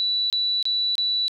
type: tone bursts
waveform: sine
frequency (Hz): 3951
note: B7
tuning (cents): 0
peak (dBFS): -20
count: 4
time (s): 0-1.281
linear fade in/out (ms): 0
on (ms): 300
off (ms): 27
effects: none